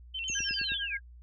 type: tone with vibrato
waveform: sine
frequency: 2890 Hz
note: F#7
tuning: 41 cents flat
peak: -33 dBFS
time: 0.14-0.78 s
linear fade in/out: 10 ms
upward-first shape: square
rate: 10 Hz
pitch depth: 110 cents each way
type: linear sweep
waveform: sine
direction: down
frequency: 6645 to 2070 Hz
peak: -33 dBFS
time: 0.28-0.97 s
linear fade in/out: 2 ms
type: click train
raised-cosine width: 3 ms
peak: -32 dBFS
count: 5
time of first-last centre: 0.3-0.719 s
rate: 9.54 Hz
type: tone with tremolo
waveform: sine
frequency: 1623 Hz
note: G#6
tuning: 40 cents flat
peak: -32 dBFS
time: 0.35-1.01 s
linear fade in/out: 5 ms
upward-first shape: sine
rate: 8.8 Hz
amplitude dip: 100%
effects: added 60 Hz sine -48 dBFS peak until 1.22 s